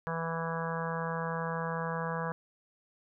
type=harmonic tone; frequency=164.81 Hz; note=E3; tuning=in tune; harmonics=1 / 3 / 4 / 5 / 6 / 7 / 8 / 9 / 10; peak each=-36 / -38 / -43 / -44 / -39 / -41 / -46 / -45 / -42 dBFS; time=0.07-2.32 s; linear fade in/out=0 ms; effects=none